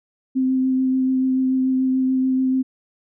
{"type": "tone with vibrato", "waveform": "sine", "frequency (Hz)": 260.4, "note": "C4", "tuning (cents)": -8, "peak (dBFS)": -16, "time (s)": [0.35, 2.63], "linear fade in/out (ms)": 20, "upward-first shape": "triangle", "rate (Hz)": 6.9, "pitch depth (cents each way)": 14, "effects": []}